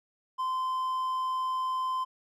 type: tone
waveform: triangle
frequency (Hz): 1033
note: C6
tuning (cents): -22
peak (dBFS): -26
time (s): 0.38-2.05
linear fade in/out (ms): 20
effects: none